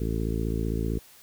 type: harmonic tone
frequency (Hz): 55.5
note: A1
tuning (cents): +16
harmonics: 1 / 2 / 3 / 4 / 5 / 6 / 7 / 8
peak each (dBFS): -29 / -32 / -34 / -35 / -36 / -37 / -37 / -38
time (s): 0-0.99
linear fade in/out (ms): 5
effects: white hiss -53 dBFS RMS until 1.22 s